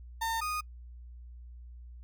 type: tone pair in turn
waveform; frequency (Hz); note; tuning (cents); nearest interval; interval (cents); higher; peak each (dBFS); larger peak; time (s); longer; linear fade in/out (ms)
35% pulse; 907 / 1237.9; A#5 / D#6; -48 / -9; perfect fourth; 539; second; -28 / -30; first; 0.21-0.41 / 0.41-0.61; neither; 10
effects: noise-tail reverb RT60 0.1 s tail -26 dB re dry + added 60 Hz sine -45 dBFS peak until 2.03 s